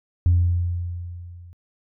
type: tone with level ramp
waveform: sine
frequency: 87.31 Hz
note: F2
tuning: in tune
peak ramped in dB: -11 to -41 dBFS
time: 0.26-1.53 s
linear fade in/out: 0 ms
effects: tanh soft clip ceiling -10 dBFS